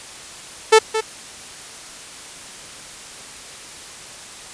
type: tone with echo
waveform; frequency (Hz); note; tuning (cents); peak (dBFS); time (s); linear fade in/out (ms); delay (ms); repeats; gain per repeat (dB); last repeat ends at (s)
sawtooth; 440; A4; 0; -3; 0.72-0.79; 10; 220; 1; -11; 1.01
effects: white hiss -37 dBFS RMS until 4.53 s + resampled to 22050 Hz